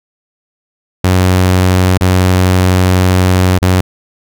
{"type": "tone with dropouts", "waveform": "sawtooth", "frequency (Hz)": 92.1, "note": "F#2", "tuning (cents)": -7, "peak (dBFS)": -3, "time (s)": [1.04, 3.81], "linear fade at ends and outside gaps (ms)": 5, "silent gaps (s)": [[1.977, 2.009], [3.587, 3.619]], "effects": []}